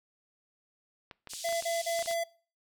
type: clicks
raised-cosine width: 0.3 ms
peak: -28 dBFS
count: 10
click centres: 1.112 / 1.273 / 1.335 / 1.49 / 1.526 / 1.624 / 1.992 / 2.026 / 2.06 / 2.112 s
type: band-pass noise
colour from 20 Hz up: white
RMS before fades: -42 dBFS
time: 1.29-2.15 s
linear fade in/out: 20 ms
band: 3200 to 9100 Hz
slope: 24 dB/octave
type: tone bursts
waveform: square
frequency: 674 Hz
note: E5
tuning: 38 cents sharp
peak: -30 dBFS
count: 4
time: 1.44-2.24 s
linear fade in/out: 10 ms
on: 170 ms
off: 40 ms
effects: noise-tail reverb RT60 0.4 s tail -22 dB re dry